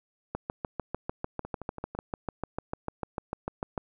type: two click trains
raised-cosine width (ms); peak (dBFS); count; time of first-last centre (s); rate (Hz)
1; -24 / -17; 4 / 24; 1.45-1.95 / 0.35-3.778; 6 / 6.71
effects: none